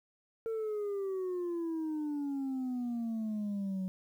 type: exponential sweep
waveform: sine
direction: down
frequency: 455 to 185 Hz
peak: -30 dBFS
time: 0.46-3.88 s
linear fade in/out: 0 ms
effects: tanh soft clip ceiling -32 dBFS + 11-bit